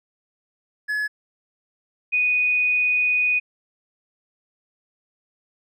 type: tone pair in turn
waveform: triangle / sine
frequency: 1701 / 2481 Hz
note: G#6 / D#7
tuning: +41 / -6 cents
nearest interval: perfect fifth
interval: 653 cents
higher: second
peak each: -20 / -17 dBFS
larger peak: second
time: 0.88-1.08 / 2.12-3.4 s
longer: second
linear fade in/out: 20 ms
effects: none